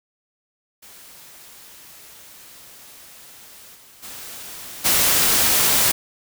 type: noise with level steps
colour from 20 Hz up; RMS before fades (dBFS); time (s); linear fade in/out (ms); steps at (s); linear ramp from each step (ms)
white; -44 / -48 / -36 / -17; 0.82-5.92; 10; 3.74 / 4.02 / 4.84; 20
effects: none